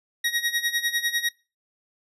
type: tone with tremolo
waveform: 25% pulse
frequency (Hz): 1889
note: A#6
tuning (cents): +22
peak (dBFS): -17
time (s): 0.24-1.29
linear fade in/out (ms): 5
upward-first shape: sine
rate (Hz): 10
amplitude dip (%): 80
effects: noise-tail reverb RT60 0.3 s tail -23 dB re dry + resampled to 32000 Hz